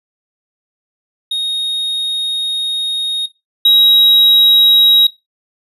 triangle tone pair in turn, 3729 / 3825 Hz, A#7 / A#7, 0 / +44 cents, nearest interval unison, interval 44 cents, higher second, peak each -13 / -4 dBFS, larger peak second, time 1.31-3.26 / 3.65-5.07 s, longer first, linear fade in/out 5 ms, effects noise-tail reverb RT60 0.2 s tail -17 dB re dry + resampled to 32000 Hz

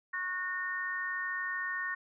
harmonic tone, 366.8 Hz, F#4, 15 cents flat, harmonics 3 / 4 / 5, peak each -40 / -40 / -34 dBFS, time 0.13-1.95 s, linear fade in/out 10 ms, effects none

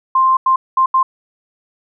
sine tone bursts at uneven times, 1049 Hz, C6, 4 cents sharp, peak -9 dBFS, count 4, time 0.15-0.37 / 0.46-0.56 / 0.77-0.86 / 0.94-1.03 s, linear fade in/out 5 ms, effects none

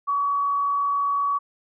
sine tone with frequency modulation, 1132 Hz, C#6, 36 cents sharp, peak -20 dBFS, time 0.07-1.39 s, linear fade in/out 20 ms, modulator 54.3 Hz, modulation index 0.21, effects none

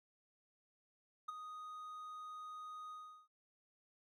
triangle tone with ADSR envelope, 1244.5 Hz, D#6, in tune, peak -36 dBFS, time 1.28-3.28 s, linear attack 10 ms, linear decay 15 ms, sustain -9 dB, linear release 370 ms, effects none

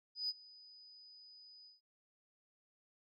sine tone with ADSR envelope, 4978 Hz, D#8, in tune, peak -33 dBFS, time 0.15-1.81 s, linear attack 140 ms, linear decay 35 ms, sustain -23 dB, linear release 150 ms, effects tanh soft clip ceiling -29 dBFS + AAC 64 kbps

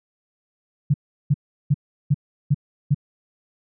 sine tone bursts, 144 Hz, D3, 34 cents flat, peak -13 dBFS, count 6, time 0.9-2.946 s, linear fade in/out 10 ms, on 41 ms, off 360 ms, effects none

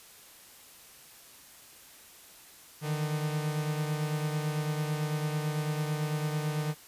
45% pulse beating tone pair, 150.5 / 159.5 Hz, D3 / D#3, +43 / +43 cents, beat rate 9 Hz, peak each -30 / -37 dBFS, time 2.81-6.75 s, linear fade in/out 50 ms, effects white hiss -53 dBFS RMS until 6.87 s + resampled to 32000 Hz

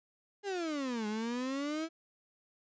35% pulse exponential two-way sweep, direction down then up, 415.3 to 208.3 to 330.9 Hz, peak -32 dBFS, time 0.43-1.89 s, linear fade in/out 50 ms, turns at 1.07 s, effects resampled to 16000 Hz

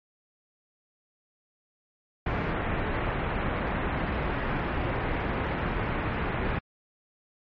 pink low-pass noise, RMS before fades -29 dBFS, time 2.26-6.59 s, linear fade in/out 5 ms, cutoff 2300 Hz, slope 24 dB/octave, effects MP3 32 kbps

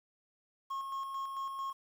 triangle tone with tremolo, 1084 Hz, C#6, 39 cents flat, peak -33 dBFS, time 0.7-1.73 s, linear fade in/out 10 ms, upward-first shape square, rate 4.5 Hz, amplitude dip 35%, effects 10-bit

